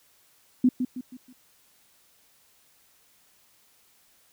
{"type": "tone with echo", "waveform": "sine", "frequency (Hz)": 252.1, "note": "B3", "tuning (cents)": 36, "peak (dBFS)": -15, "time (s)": [0.64, 0.69], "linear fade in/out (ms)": 5, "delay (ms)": 160, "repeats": 4, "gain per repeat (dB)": -8, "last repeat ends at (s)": 1.33, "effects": ["white hiss -62 dBFS RMS until 4.32 s"]}